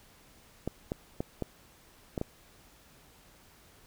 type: clicks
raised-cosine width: 2 ms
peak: -18 dBFS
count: 6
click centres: 0.676 / 0.919 / 1.205 / 1.423 / 2.178 / 2.214 s
effects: pink hiss -59 dBFS RMS until 3.86 s